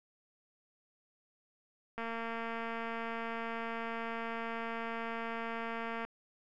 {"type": "click train", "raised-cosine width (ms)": 0.5, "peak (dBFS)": -25, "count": 933, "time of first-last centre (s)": [1.98, 6.05], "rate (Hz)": 229, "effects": []}